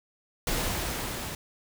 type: noise with level ramp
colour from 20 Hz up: pink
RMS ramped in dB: -28 to -36 dBFS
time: 0.47-1.35 s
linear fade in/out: 2 ms
effects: none